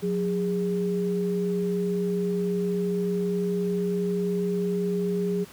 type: tone pair together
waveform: sine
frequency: 180.9 / 409.3 Hz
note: F#3 / G#4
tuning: -39 / -25 cents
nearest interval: octave + major second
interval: 1414 cents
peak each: -26 dBFS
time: 0.02-5.45 s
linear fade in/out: 20 ms
effects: pink hiss -48 dBFS RMS until 5.52 s + high-pass 80 Hz 12 dB/octave